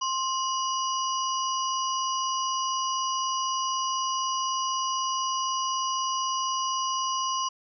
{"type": "harmonic tone with a mistuned harmonic", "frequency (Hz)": 972, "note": "B5", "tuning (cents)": -28, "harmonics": [1, 3, 5, 6], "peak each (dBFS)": [-27, -34, -37, -34], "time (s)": [0.01, 7.49], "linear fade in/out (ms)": 10, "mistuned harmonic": 1, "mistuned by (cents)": 140, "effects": []}